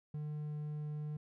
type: tone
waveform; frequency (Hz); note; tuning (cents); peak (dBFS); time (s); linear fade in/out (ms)
triangle; 150.2; D3; +39; -36; 0.14-1.17; 5
effects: none